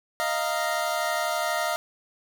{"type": "chord", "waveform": "25% pulse", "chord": "Eb suspended second", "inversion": "none", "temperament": "equal with one note detuned", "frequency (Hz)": [622.3, 694.4, 932.3], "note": ["Eb5", "F5", "Bb5"], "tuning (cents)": [0, -10, 0], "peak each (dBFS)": [-25, -24, -29], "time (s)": [0.2, 1.76], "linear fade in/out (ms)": 0, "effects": []}